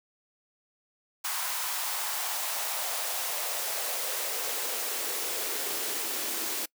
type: noise with high-pass filter sweep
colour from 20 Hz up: white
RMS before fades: -32 dBFS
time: 1.24-6.66 s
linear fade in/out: 10 ms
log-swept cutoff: 980 to 300 Hz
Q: 2.3
effects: noise-tail reverb RT60 0.1 s tail -25 dB re dry